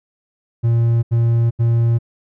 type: tone bursts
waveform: triangle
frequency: 116.54 Hz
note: A#2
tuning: in tune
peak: -10 dBFS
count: 3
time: 0.63-1.988 s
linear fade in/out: 20 ms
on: 400 ms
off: 79 ms
effects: none